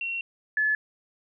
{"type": "tone pair in turn", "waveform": "sine", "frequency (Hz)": [2732, 1721.1], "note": ["F7", "A6"], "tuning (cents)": [-39, -39], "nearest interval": "minor sixth", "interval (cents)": 800, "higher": "first", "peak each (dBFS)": [-28, -21], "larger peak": "second", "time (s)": [[0.01, 0.21], [0.57, 0.75]], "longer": "first", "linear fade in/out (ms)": 2, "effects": []}